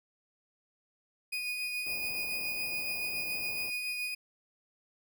35% pulse tone with tremolo, 2476 Hz, D#7, 9 cents flat, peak -30 dBFS, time 1.32-4.15 s, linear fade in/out 10 ms, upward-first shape sine, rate 7.1 Hz, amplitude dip 30%
white band-stop noise, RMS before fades -42 dBFS, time 1.86-3.7 s, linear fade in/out 2 ms, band 820 to 15000 Hz, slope 24 dB/octave
effects none

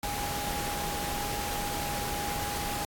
sine tone in noise, 820 Hz, G#5, 22 cents flat, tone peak -35 dBFS, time 0.03-2.85 s, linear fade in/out 2 ms, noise pink, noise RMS -34 dBFS, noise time 0.03-2.85 s, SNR -4 dB, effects AAC 64 kbps

